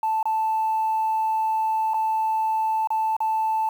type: tone with dropouts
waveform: sine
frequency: 880 Hz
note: A5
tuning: in tune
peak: -19 dBFS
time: 0.03-3.69 s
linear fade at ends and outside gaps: 2 ms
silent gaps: 0.229-0.255 / 1.936-1.942 / 2.873-2.904 / 3.166-3.204 s
effects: tanh soft clip ceiling -16 dBFS + 8-bit